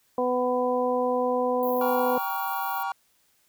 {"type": "harmonic tone", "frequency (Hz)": 249.7, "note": "B3", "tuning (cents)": 19, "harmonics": [1, 2, 3, 4], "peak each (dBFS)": [-30, -24, -30, -30], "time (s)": [0.18, 2.18], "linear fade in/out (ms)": 2}
{"type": "high-pass noise", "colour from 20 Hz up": "pink", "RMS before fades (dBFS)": -38, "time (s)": [1.63, 2.83], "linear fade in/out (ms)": 0, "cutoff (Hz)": 12000, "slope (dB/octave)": 96}
{"type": "chord", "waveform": "triangle", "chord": "G half-diminished seventh", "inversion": "none", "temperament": "just", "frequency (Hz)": [784, 940.8, 1128.9, 1411.2], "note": ["G5", "Bb5", "Db6", "F6"], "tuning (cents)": [0, 16, 31, 18], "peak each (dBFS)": [-29, -30, -32, -34], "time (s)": [1.81, 2.92], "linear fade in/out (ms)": 2}
{"effects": ["white hiss -66 dBFS RMS until 3.48 s"]}